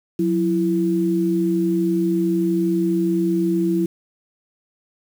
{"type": "tone pair together", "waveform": "sine", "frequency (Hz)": [181.79, 333.4], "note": ["F#3", "E4"], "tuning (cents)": [-30, 20], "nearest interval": "minor seventh", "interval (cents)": 1050, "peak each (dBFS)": [-21, -18], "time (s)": [0.19, 3.86], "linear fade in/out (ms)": 5, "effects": ["7-bit"]}